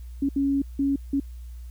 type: tone bursts at uneven times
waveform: sine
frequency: 277.2 Hz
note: C#4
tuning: in tune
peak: -20 dBFS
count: 4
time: 0.22-0.29 / 0.36-0.62 / 0.79-0.96 / 1.13-1.2 s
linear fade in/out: 5 ms
effects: added 60 Hz sine -36 dBFS peak until 1.7 s + white hiss -61 dBFS RMS until 1.7 s